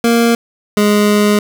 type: tone pair in turn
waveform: 25% pulse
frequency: 233.3 / 207.8 Hz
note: A#3 / G#3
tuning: +2 / +1 cents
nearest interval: major second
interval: 201 cents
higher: first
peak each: -5 dBFS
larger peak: neither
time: 0.04-0.35 / 0.77-1.39 s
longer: second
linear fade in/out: 2 ms
effects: none